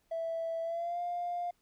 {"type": "tone with pitch glide", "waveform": "triangle", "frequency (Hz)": [659.3, 702.6], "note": ["E5", "F5"], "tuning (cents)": [0, 10], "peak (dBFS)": -29, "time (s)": [0.11, 1.51], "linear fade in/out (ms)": 10, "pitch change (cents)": 110, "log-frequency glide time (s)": [0.62, 1], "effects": ["tanh soft clip ceiling -30 dBFS", "pink hiss -74 dBFS RMS until 1.61 s"]}